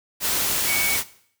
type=tone in noise; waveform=sine; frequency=2242 Hz; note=C#7; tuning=19 cents sharp; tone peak=-23 dBFS; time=0.66-0.99 s; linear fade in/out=50 ms; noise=white; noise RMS=-23 dBFS; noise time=0.2-1.04 s; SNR=-3 dB; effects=noise-tail reverb RT60 0.6 s tail -17 dB re dry